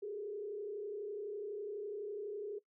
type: tone with frequency modulation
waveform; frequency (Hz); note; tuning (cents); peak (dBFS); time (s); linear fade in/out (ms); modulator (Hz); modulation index
sine; 415.3; G#4; 0; -39; 0.02-2.59; 10; 32; 0.86
effects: noise-tail reverb RT60 0.1 s tail -18 dB re dry